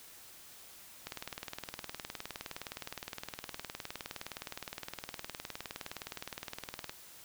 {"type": "click train", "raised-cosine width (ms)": 0.2, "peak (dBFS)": -22, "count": 114, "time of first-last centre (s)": [1.07, 6.895], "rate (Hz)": 19.4, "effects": ["white hiss -54 dBFS RMS until 7.24 s"]}